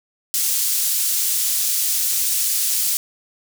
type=high-pass noise; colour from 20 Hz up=pink; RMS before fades=-20 dBFS; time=0.34-2.97 s; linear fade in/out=0 ms; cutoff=6700 Hz; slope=12 dB/octave; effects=none